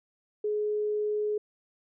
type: tone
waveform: sine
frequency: 421.1 Hz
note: G#4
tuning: 24 cents sharp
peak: -26 dBFS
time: 0.44-1.38 s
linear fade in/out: 5 ms
effects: none